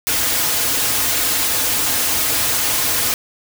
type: noise with comb filter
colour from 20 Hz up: white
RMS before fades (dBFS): -18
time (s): 0.07-3.14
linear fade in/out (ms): 0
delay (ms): 5.2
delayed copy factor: -0.65
effects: none